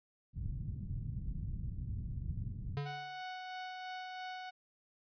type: low-pass noise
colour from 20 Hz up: white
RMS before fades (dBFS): -40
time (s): 0.33-2.8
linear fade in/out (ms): 50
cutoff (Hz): 140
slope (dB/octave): 24
type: tone with exponential decay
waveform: square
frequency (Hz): 143.2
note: D3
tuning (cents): -43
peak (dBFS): -33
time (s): 2.77-3.22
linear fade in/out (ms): 0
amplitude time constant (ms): 96
type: tone with tremolo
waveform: sawtooth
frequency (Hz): 740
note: F#5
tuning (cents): 0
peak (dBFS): -37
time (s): 2.85-4.51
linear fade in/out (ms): 20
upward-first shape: sine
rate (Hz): 3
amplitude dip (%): 25
effects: resampled to 11025 Hz